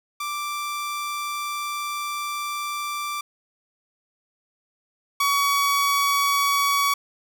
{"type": "tone pair in turn", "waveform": "sawtooth", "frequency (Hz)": [1174.7, 1128.9], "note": ["D6", "C#6"], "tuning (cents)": [0, 31], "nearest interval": "minor second", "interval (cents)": 69, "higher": "first", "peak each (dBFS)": [-23, -15], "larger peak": "second", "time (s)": [[0.2, 3.21], [5.2, 6.94]], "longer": "first", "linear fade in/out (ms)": 5, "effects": []}